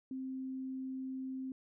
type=tone; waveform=sine; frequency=262.2 Hz; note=C4; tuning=4 cents sharp; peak=-38 dBFS; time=0.11-1.52 s; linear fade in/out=2 ms; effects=none